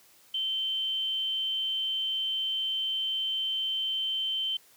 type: tone with amplitude modulation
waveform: sine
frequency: 3092 Hz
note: G7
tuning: 24 cents flat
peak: -26 dBFS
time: 0.34-4.57 s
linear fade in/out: 5 ms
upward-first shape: sine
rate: 255 Hz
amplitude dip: 30%
effects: white hiss -59 dBFS RMS until 4.76 s + high-pass 80 Hz 12 dB/octave